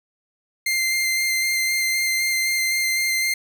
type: tone with vibrato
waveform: sawtooth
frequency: 2093 Hz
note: C7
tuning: in tune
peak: -16 dBFS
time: 0.66-3.34 s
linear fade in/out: 5 ms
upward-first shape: square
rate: 3.9 Hz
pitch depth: 9 cents each way
effects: none